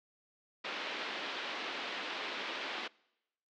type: band-pass noise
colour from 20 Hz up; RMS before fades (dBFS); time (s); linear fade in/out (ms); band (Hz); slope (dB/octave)
white; -40; 0.64-2.88; 10; 250 to 3700; 24
effects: noise-tail reverb RT60 0.9 s tail -25 dB re dry + low-pass 6000 Hz 12 dB/octave